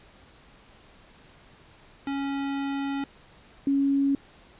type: tone pair in turn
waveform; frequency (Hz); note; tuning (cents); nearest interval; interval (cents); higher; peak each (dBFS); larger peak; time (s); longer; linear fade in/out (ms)
square / sine; 277.2 / 277.2; C#4 / C#4; 0 / 0; unison; 0; neither; -28 / -20; second; 2.07-3.04 / 3.67-4.15; first; 2
effects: pink hiss -54 dBFS RMS until 4.59 s + resampled to 8000 Hz